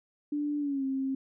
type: tone with pitch glide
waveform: sine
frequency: 293.5 to 267.6 Hz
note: D4 to C4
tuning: -1 to +39 cents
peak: -28 dBFS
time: 0.32-1.15 s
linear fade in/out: 5 ms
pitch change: -160 cents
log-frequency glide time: 0.59-0.84 s
effects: none